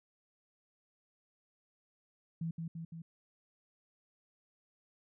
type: tone with echo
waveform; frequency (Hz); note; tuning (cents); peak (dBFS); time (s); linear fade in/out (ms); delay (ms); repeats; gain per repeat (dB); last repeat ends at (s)
sine; 164.81; E3; 0; -34; 2.41-2.51; 5; 170; 3; -3; 3.02
effects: none